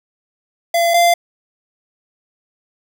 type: tone pair in turn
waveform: square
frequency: 681 / 690.9 Hz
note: F5 / F5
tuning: -44 / -19 cents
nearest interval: unison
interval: 25 cents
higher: second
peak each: -13 / -10 dBFS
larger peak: second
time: 0.74-0.94 / 0.94-1.14 s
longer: neither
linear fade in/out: 5 ms
effects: none